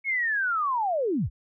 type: linear sweep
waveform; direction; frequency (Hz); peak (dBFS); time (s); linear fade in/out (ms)
sine; down; 2217 to 36.77; -23; 0.04-1.3; 50
effects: none